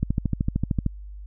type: click train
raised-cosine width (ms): 5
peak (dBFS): -10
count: 12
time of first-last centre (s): 0.03-0.863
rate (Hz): 13.2
effects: added 50 Hz sine -36 dBFS peak until 1.26 s

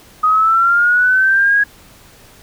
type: linear sweep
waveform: sine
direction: up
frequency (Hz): 1244.5 to 1662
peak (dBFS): -9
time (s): 0.23-1.64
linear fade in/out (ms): 10
effects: pink hiss -44 dBFS RMS until 2.42 s

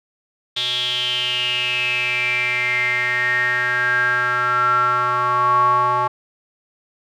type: tone with band-pass filter sweep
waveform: square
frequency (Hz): 123.5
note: B2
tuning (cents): 0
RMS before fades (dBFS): -19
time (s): 0.56-6.08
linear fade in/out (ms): 10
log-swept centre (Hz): 3500 to 1000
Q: 9.9
effects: none

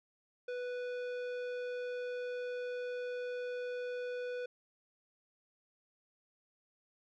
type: tone with tanh clipping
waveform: sine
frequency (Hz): 493.9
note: B4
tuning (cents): 0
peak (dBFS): -39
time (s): 0.48-4.46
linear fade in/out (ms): 5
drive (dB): 14
effects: none

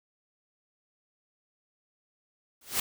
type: noise with exponential growth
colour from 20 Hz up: white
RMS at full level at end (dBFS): -23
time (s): 2.61-2.8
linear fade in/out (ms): 5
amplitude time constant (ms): 41
effects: none

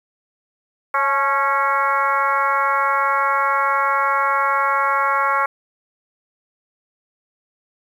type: harmonic tone with a mistuned harmonic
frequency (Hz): 275.3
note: C#4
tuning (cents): -12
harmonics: 2 / 3 / 4 / 5 / 6 / 7 / 8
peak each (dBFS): -27 / -24 / -19 / -21 / -28 / -29 / -28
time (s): 0.94-5.46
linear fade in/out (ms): 5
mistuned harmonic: 3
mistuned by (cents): +54
effects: 8-bit

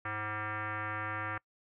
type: tone with frequency modulation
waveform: sine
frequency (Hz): 102.3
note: G#2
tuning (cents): -26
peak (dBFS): -34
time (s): 0.05-1.38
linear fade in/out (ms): 5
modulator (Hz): 426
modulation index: 4.4
effects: noise-tail reverb RT60 0.1 s tail -25 dB re dry

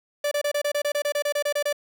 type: tone bursts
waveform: 45% pulse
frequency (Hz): 583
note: D5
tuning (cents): -13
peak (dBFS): -22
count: 15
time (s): 0.24-1.728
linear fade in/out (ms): 5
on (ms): 74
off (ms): 27
effects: none

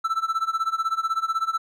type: tone with tremolo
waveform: triangle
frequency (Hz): 1326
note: E6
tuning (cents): +10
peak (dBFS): -17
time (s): 0.04-1.58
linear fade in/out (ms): 10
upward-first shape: sine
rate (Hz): 16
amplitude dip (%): 90
effects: none

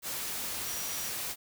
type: tone in noise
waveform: sine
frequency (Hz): 5780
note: F#8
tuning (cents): -41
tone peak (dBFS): -41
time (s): 0.64-1.11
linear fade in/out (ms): 50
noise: white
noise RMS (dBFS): -36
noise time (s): 0.02-1.36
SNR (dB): -8
effects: none

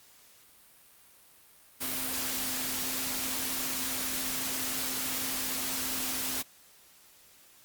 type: tone in noise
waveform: sine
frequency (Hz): 260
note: C4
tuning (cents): -11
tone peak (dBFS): -43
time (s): 1.8-6.43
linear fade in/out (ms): 20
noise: white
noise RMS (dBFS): -33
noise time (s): 1.8-6.43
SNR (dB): -13
effects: white hiss -58 dBFS RMS until 7.64 s + Opus 48 kbps

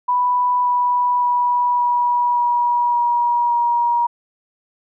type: tone with pitch steps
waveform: sine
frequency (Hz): 987.8 / 981.5 / 975.3 / 969.1 / 963 / 956.9 / 950.9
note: B5 / B5 / B5 / B5 / B5 / A#5 / A#5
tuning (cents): 0 / -11 / -22 / -33 / -44 / +45 / +34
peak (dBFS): -14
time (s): 0.08-4.07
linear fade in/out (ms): 10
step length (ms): 570
effects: none

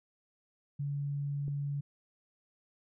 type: tone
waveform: sine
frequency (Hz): 142.5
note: C#3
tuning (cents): +48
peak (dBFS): -32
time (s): 0.79-1.81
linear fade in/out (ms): 10
type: click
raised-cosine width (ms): 3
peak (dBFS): -33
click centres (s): 1.481
effects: none

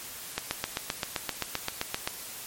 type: click train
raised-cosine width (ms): 0.2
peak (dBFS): -10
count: 14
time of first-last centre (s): 0.38-2.075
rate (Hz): 7.67
effects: white hiss -41 dBFS RMS until 2.46 s + MP3 64 kbps

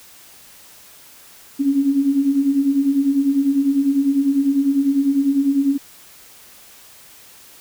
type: beating tone pair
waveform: sine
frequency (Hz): 268.9 / 278.9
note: C4 / C#4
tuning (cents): +47 / +11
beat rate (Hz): 10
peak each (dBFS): -21 / -15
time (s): 1.59-5.78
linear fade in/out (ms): 20
effects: white hiss -45 dBFS RMS until 7.6 s

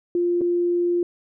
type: tone with dropouts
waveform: sine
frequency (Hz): 349.2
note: F4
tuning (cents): 0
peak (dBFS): -18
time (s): 0.15-1.03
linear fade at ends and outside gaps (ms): 2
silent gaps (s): 0.41-0.415
effects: none

